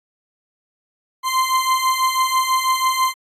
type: beating tone pair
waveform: 40% pulse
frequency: 1036 / 1042.1 Hz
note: C6 / C6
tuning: -17 / -7 cents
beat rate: 6.1 Hz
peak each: -20 / -17 dBFS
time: 1.23-3.14 s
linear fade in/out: 50 ms
effects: AAC 48 kbps